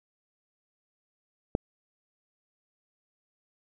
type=click; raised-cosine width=2 ms; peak=-11 dBFS; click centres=1.551 s; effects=none